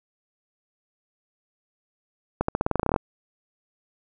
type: accelerating click train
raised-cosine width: 1 ms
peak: -8 dBFS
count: 14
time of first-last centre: 2.41-2.962 s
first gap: 74 ms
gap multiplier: 0.9
effects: none